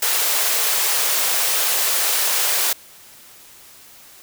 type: high-pass noise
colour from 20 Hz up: white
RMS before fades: -19 dBFS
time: 0.02-2.73 s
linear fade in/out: 5 ms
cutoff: 420 Hz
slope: 24 dB/octave
effects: white hiss -45 dBFS RMS until 4.22 s

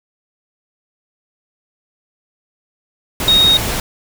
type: tone in noise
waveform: sine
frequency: 3741 Hz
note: A#7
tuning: 5 cents sharp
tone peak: -8 dBFS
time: 3.28-3.57 s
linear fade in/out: 2 ms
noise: pink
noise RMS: -20 dBFS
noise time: 3.2-3.8 s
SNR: +9 dB
effects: none

